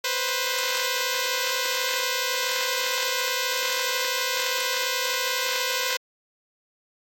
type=tone pair together; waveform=5% pulse; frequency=493.9 / 526 Hz; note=B4 / C5; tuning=0 / +9 cents; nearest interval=minor second; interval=109 cents; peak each=-15 dBFS; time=0.04-5.97 s; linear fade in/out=5 ms; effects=AAC 64 kbps